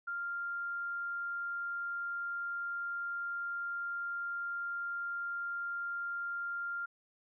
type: tone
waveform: sine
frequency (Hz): 1395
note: F6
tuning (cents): -2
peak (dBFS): -35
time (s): 0.07-6.86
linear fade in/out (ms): 10
effects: none